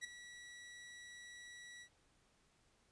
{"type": "tone with ADSR envelope", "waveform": "sawtooth", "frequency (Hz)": 1939, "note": "B6", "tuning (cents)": -32, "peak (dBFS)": -37, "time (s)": [0.01, 1.89], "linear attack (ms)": 33, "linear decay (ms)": 10, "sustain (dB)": -12, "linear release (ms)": 74, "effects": ["pink hiss -74 dBFS RMS until 2.91 s", "resampled to 22050 Hz"]}